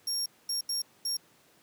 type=tone bursts at uneven times; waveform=30% pulse; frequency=5560 Hz; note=F8; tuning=9 cents flat; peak=-25 dBFS; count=4; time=0.07-0.26 / 0.49-0.61 / 0.69-0.82 / 1.05-1.17 s; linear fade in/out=5 ms; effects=pink hiss -62 dBFS RMS until 1.62 s + high-pass 150 Hz 12 dB/octave